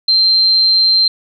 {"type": "tone", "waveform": "sine", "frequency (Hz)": 4142, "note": "C8", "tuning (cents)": -18, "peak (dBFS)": -8, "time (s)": [0.08, 1.08], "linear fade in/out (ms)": 5, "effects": []}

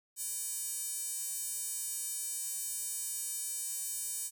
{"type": "tone with high-pass filter", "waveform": "square", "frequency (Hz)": 337.4, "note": "E4", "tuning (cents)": 40, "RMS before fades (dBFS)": -38, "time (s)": [0.16, 4.31], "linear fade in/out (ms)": 50, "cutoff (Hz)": 8300, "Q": 2.3, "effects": []}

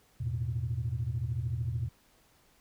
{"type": "chord", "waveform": "sine", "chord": "E suspended fourth", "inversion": "none", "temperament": "equal", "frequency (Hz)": [82.41, 110, 123.47], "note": ["E2", "A2", "B2"], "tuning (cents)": [0, 0, 0], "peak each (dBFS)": [-36, -34, -32], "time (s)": [0.2, 1.89], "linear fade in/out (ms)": 10, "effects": ["tanh soft clip ceiling -23 dBFS", "pink hiss -65 dBFS RMS until 2.6 s"]}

